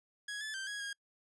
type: tone with pitch steps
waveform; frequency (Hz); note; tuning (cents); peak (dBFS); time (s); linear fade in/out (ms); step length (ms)
sawtooth; 1665 / 1734 / 1565 / 1660 / 1631; G#6 / A6 / G6 / G#6 / G#6; +4 / -26 / -3 / -1 / -32; -35; 0.28-0.93; 5; 130
effects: noise-tail reverb RT60 0.1 s tail -26 dB re dry + resampled to 22050 Hz